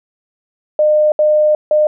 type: tone bursts at uneven times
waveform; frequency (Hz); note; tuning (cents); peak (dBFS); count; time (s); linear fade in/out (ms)
sine; 607; D#5; -43; -8; 3; 0.79-1.12 / 1.19-1.55 / 1.71-1.87; 2
effects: none